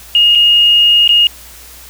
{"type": "tone with dropouts", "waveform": "sine", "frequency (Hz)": 2855, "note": "F7", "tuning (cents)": 37, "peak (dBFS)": -5, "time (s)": [0.15, 1.27], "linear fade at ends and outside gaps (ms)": 1, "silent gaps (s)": [[0.351, 0.355], [1.077, 1.091]], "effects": ["added 60 Hz sine -40 dBFS peak until 1.89 s", "white hiss -36 dBFS RMS until 1.89 s"]}